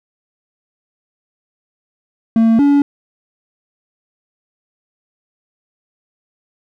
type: tone pair in turn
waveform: triangle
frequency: 226 / 284.7 Hz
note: A3 / C#4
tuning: +47 / +46 cents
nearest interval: major third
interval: 399 cents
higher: second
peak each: -6 dBFS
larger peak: neither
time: 2.36-2.59 / 2.59-2.82 s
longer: neither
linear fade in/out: 2 ms
effects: none